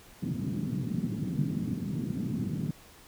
pink band-pass noise, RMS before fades -32 dBFS, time 0.22-2.71 s, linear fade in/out 5 ms, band 140 to 240 Hz, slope 24 dB/octave, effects pink hiss -54 dBFS RMS until 3.07 s

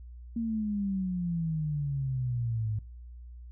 sine exponential sweep, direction down, 233.1 to 105.3 Hz, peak -28 dBFS, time 0.36-2.79 s, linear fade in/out 5 ms, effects noise-tail reverb RT60 0.4 s tail -25 dB re dry + added 60 Hz sine -43 dBFS peak until 3.51 s

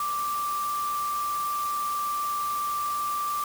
sine tone in noise, 1174.7 Hz, D6, in tune, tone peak -26 dBFS, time 0-3.44 s, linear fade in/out 2 ms, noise white, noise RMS -39 dBFS, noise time 0-3.44 s, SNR +10 dB, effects none

